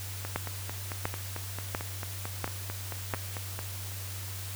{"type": "two click trains", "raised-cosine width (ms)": 0.5, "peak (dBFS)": [-21, -14], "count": [16, 5], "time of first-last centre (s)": [[0.25, 3.591], [0.36, 3.138]], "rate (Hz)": [4.49, 1.44], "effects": ["added 96 Hz sine -38 dBFS peak until 4.55 s", "white hiss -42 dBFS RMS until 4.55 s"]}